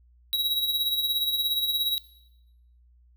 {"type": "tone with tremolo", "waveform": "square", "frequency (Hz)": 3862, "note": "B7", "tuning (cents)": -39, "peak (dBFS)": -22, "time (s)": [0.33, 1.98], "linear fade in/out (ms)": 0, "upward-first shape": "sine", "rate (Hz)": 17, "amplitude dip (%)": 55, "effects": ["noise-tail reverb RT60 0.9 s tail -17 dB re dry", "added 60 Hz sine -55 dBFS peak until 3.16 s"]}